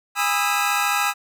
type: chord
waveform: 25% pulse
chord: E major seventh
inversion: first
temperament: equal with one note detuned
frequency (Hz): 816.3 / 987.8 / 1244.5 / 1318.5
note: G#5 / B5 / D#6 / E6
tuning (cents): -30 / 0 / 0 / 0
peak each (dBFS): -20 / -24 / -21 / -20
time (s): 0.15-1.14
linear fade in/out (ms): 50
effects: none

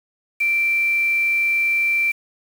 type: tone with quantisation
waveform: sine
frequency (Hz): 2349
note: D7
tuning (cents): 0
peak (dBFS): -16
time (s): 0.4-2.12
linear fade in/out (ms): 10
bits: 6
effects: none

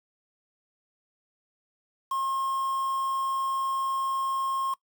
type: tone with quantisation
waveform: triangle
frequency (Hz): 1072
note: C6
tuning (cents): +42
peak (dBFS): -24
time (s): 2.11-4.74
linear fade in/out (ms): 5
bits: 7
effects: noise-tail reverb RT60 0.1 s tail -21 dB re dry

